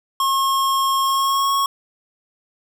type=tone with pitch glide; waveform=square; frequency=1080 to 1102.1 Hz; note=C#6 to C#6; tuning=-45 to -10 cents; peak=-17 dBFS; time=0.2-1.66 s; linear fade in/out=2 ms; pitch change=+35 cents; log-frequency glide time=1.04-1.54 s; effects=none